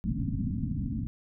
white low-pass noise, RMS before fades -31 dBFS, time 0.04-1.07 s, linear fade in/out 0 ms, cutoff 270 Hz, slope 96 dB/octave, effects none

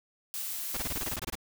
blue noise, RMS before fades -36 dBFS, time 0.34-1.16 s, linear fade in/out 0 ms
pink noise bursts, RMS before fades -35 dBFS, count 12, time 0.74-1.354 s, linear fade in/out 5 ms, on 31 ms, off 22 ms
effects none

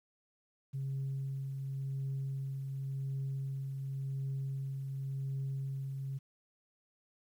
sine tone with tremolo, 135.8 Hz, C#3, 35 cents flat, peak -32 dBFS, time 0.73-6.19 s, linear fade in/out 20 ms, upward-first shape triangle, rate 0.91 Hz, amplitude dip 40%, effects tanh soft clip ceiling -31 dBFS + 11-bit

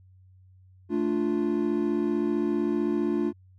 triangle chord, D minor, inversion second, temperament equal, 220 / 293.7 / 349.2 Hz, A3 / D4 / F4, 0 / 0 / 0 cents, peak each -27 / -26 / -25 dBFS, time 0.89-3.33 s, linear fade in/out 50 ms, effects added 93 Hz sine -52 dBFS peak until 3.58 s

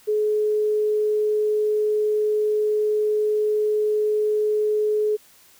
sine tone, 424.7 Hz, G#4, 39 cents sharp, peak -18 dBFS, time 0.07-5.17 s, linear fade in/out 20 ms, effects white hiss -53 dBFS RMS until 5.59 s

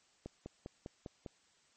click train, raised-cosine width 2 ms, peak -30 dBFS, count 6, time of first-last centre 0.26-1.262 s, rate 4.99 Hz, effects white hiss -70 dBFS RMS until 1.76 s + MP3 32 kbps

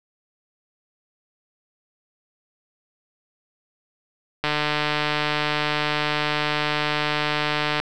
click train, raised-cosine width 0.3 ms, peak -6 dBFS, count 505, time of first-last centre 4.44-7.8 s, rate 150 Hz, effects none

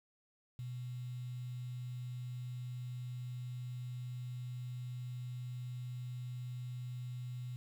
sine tone with quantisation, 124.1 Hz, B2, 9 cents sharp, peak -40 dBFS, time 0.59-7.56 s, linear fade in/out 0 ms, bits 10, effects none

